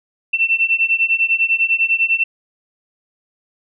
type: beating tone pair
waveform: sine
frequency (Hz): 2683 / 2693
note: E7 / E7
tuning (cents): +30 / +36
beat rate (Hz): 10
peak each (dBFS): -17 / -16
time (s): 0.33-2.24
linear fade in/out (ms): 10
effects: none